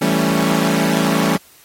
sawtooth chord, A dominant seventh, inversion second, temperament equal with one note detuned, 164.81 / 196 / 222 / 277.2 Hz, E3 / G3 / A3 / C#4, 0 / 0 / +16 / 0 cents, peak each -16 dBFS, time 0.01-1.37 s, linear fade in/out 10 ms, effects white hiss -48 dBFS RMS until 1.64 s + AAC 48 kbps

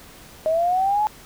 sine linear sweep, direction up, 622.3 to 862 Hz, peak -17 dBFS, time 0.46-1.07 s, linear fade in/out 0 ms, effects pink hiss -45 dBFS RMS until 1.25 s

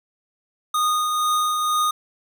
square tone with tremolo, 1233 Hz, D#6, 16 cents flat, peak -18 dBFS, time 0.74-1.91 s, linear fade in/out 5 ms, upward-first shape triangle, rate 2.1 Hz, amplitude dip 35%, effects none

